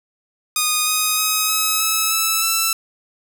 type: tone with pitch steps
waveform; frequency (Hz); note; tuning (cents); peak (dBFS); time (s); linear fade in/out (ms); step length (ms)
5% pulse; 1235 / 1250.1 / 1265.3 / 1280.8 / 1296.4 / 1312.2 / 1328.2; D#6 / D#6 / D#6 / D#6 / E6 / E6 / E6; -13 / +8 / +29 / +50 / -29 / -8 / +13; -5; 0.56-2.73; 2; 310
effects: none